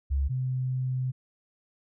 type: tone pair in turn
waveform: sine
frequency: 69 / 128.76 Hz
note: C#2 / C3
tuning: -7 / -27 cents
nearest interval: major seventh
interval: 1080 cents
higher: second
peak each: -23 / -26 dBFS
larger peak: first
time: 0.1-0.29 / 0.29-1.12 s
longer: second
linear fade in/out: 20 ms
effects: none

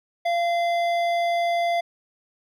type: tone with hard clipping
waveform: sine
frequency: 688 Hz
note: F5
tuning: 26 cents flat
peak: -22 dBFS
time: 0.25-1.81 s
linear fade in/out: 10 ms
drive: 11 dB
effects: none

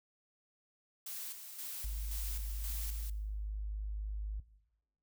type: noise with tremolo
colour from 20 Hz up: blue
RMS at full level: -43 dBFS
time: 1.06-3.1 s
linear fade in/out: 5 ms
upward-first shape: square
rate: 1.9 Hz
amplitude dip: 50%
type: tone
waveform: sine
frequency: 51.91 Hz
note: G#1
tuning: in tune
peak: -35 dBFS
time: 1.84-4.4 s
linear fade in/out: 5 ms
effects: noise-tail reverb RT60 0.9 s tail -18 dB re dry

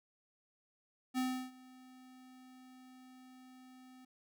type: tone with ADSR envelope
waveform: square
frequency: 256.2 Hz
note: C4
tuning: 36 cents flat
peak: -32 dBFS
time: 1.14-4.05 s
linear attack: 39 ms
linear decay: 330 ms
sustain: -24 dB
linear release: 5 ms
effects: none

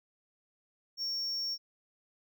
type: tone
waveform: triangle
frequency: 5500 Hz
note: F8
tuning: 27 cents flat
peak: -31 dBFS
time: 0.97-1.58 s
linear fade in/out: 50 ms
effects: none

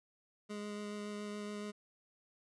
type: tone with vibrato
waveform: 25% pulse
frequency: 207.7 Hz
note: G#3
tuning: in tune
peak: -37 dBFS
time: 0.49-1.72 s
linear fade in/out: 20 ms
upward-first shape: sine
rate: 7.1 Hz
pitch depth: 10 cents each way
effects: resampled to 22050 Hz

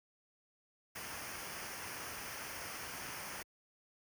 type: noise with comb filter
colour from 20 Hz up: pink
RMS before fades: -45 dBFS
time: 0.95-3.43 s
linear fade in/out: 10 ms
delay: 0.26 ms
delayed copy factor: -0.65
effects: high-pass 60 Hz 12 dB/octave

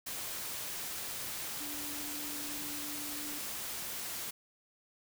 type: tone in noise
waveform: sine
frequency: 293.7 Hz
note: D4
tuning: in tune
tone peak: -46 dBFS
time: 1.6-3.39 s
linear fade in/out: 10 ms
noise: white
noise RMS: -40 dBFS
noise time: 0.06-4.31 s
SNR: -9 dB
effects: none

